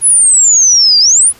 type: exponential two-way sweep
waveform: sine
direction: down then up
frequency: 10548 to 4680 to 10548 Hz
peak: -4 dBFS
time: 0.01-1.33 s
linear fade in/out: 50 ms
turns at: 0.99 s
effects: pink hiss -40 dBFS RMS until 1.39 s + resampled to 32000 Hz